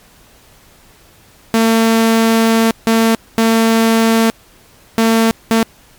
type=tone bursts at uneven times; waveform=sawtooth; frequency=225.8 Hz; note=A3; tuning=45 cents sharp; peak=-5 dBFS; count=5; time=1.54-2.71 / 2.87-3.15 / 3.38-4.3 / 4.98-5.31 / 5.51-5.63 s; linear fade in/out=0 ms; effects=pink hiss -46 dBFS RMS until 5.98 s + MP3 96 kbps